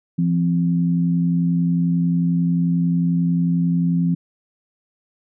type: tone pair together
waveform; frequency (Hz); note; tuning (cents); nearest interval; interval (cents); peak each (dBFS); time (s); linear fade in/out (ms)
sine; 170.4 / 261.6; F3 / C4; -42 / 0; perfect fifth; 742; -16 / -24; 0.18-4.15; 10
effects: none